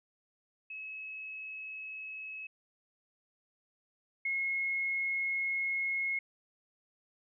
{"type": "tone pair in turn", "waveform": "sine", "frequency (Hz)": [2576, 2166], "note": ["E7", "C#7"], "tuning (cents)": [-41, -41], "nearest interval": "minor third", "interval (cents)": 300, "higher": "first", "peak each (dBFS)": [-40, -30], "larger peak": "second", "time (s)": [[0.7, 2.47], [4.25, 6.19]], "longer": "second", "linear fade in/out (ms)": 5, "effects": []}